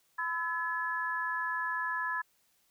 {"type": "tone cluster", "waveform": "sine", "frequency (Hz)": [1009, 1311, 1707], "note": ["B5", "E6", "G#6"], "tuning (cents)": [37, -10, 47], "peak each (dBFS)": [-35, -40, -33], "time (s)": [0.18, 2.22], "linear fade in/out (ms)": 10, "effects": ["white hiss -71 dBFS RMS until 2.7 s"]}